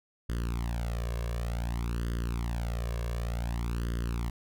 sawtooth tone with flanger, 58.27 Hz, A#1, in tune, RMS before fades -32 dBFS, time 0.29-4.3 s, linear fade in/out 5 ms, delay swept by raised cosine 0.62 to 1.82 ms, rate 0.55 Hz, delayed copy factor +0.95, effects none

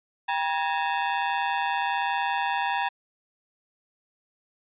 sawtooth ring-modulated tone, 875 Hz, A5, 10 cents flat, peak -17 dBFS, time 0.28-2.89 s, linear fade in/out 10 ms, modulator 80.6 Hz, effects resampled to 8000 Hz

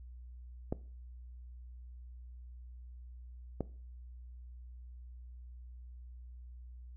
clicks, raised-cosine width 2 ms, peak -20 dBFS, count 2, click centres 0.725 / 3.607 s, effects noise-tail reverb RT60 0.4 s tail -19 dB re dry + added 61 Hz sine -47 dBFS peak until 6.96 s

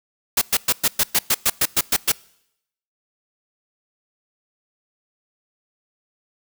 white noise bursts, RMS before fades -17 dBFS, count 12, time 0.37-2.12 s, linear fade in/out 5 ms, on 45 ms, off 110 ms, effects noise-tail reverb RT60 0.8 s tail -24 dB re dry

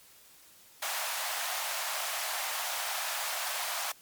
pink high-pass noise, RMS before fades -34 dBFS, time 0.82-3.92 s, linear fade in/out 5 ms, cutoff 630 Hz, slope 48 dB/octave, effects white hiss -57 dBFS RMS until 4.01 s + MP3 96 kbps

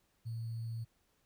sine tone with sample-and-hold, 114.3 Hz, A#2, 34 cents flat, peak -37 dBFS, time 0.25-0.85 s, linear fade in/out 20 ms, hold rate 4410 Hz, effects pink hiss -75 dBFS RMS until 1.25 s

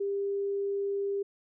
sine tone, 398.8 Hz, G4, 30 cents sharp, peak -28 dBFS, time 0-1.23 s, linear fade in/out 10 ms, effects none

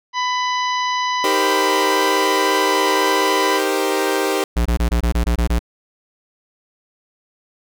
harmonic tone, 997 Hz, B5, 16 cents sharp, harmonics 1 / 2 / 3 / 4 / 5 / 6, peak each -19 / -25 / -29 / -31 / -33 / -35 dBFS, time 0.13-3.61 s, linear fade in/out 50 ms
sawtooth chord, C minor seventh, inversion first, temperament equal, 311.1 / 392 / 466.2 / 523.3 Hz, Eb4 / G4 / Bb4 / C5, 0 / 0 / 0 / 0 cents, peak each -20 / -16 / -21 / -20 dBFS, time 1.24-4.44 s, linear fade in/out 2 ms
square tone bursts, 58.7 Hz, A#1, 13 cents sharp, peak -15 dBFS, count 9, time 4.56-5.592 s, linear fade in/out 10 ms, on 96 ms, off 21 ms
effects none

